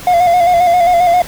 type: tone with vibrato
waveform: triangle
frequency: 703 Hz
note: F5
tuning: 11 cents sharp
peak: -5 dBFS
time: 0.07-1.22 s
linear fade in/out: 2 ms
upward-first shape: square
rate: 7.5 Hz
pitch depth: 43 cents each way
effects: pink hiss -30 dBFS RMS until 1.27 s